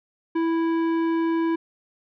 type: tone with tanh clipping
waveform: sine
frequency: 329.6 Hz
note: E4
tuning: in tune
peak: -22 dBFS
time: 0.35-1.56 s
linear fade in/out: 10 ms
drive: 13 dB
effects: none